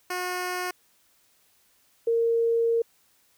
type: tone pair in turn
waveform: 10% pulse / sine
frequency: 361.7 / 461.7 Hz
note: F#4 / A#4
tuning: -39 / -17 cents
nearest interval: major third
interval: 422 cents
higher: second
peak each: -20 dBFS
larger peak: neither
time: 0.1-0.71 / 2.07-2.82 s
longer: second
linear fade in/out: 5 ms
effects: white hiss -64 dBFS RMS until 3.37 s